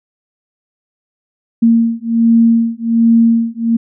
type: beating tone pair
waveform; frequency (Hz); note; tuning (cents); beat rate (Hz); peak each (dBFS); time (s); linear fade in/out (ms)
sine; 229.3 / 230.6; A#3 / A#3; -28 / -19; 1.3; -11; 1.62-3.77; 10
effects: none